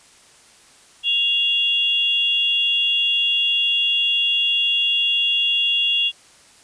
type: tone pair together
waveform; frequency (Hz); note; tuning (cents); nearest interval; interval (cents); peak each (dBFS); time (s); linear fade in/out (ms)
sine; 2794 / 3352; F7 / G#7; 0 / +15; minor third; 315; -19; 1.03-6.12; 50
effects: white hiss -50 dBFS RMS until 6.63 s + resampled to 22050 Hz